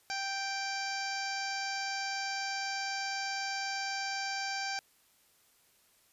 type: harmonic tone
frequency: 784 Hz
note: G5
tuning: in tune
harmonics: 1 / 2 / 3 / 4 / 5 / 6 / 7 / 8 / 9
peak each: -38 / -39 / -41 / -51 / -51 / -41 / -44 / -47 / -52 dBFS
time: 0.1-4.79 s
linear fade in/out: 0 ms
effects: white hiss -67 dBFS RMS until 6.12 s + resampled to 32000 Hz